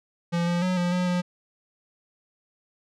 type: tone with pitch steps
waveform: square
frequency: 171.4 / 173.7 / 183.4 / 176.2 / 180.5 / 178.4 Hz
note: F3 / F3 / F#3 / F3 / F#3 / F3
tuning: -32 / -9 / -15 / +16 / -43 / +37 cents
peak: -23 dBFS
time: 0.32-1.22 s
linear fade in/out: 20 ms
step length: 150 ms
effects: low-pass 6000 Hz 12 dB/octave